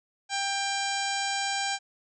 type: harmonic tone with a mistuned harmonic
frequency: 792 Hz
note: G5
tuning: 18 cents sharp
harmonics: 1 / 2 / 3 / 4 / 5 / 6 / 7 / 8 / 9 / 10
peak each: -31 / -34 / -36 / -37 / -38 / -39 / -39 / -40 / -41 / -41 dBFS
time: 0.29-1.79 s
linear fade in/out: 50 ms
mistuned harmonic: 8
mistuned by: +69 cents
effects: none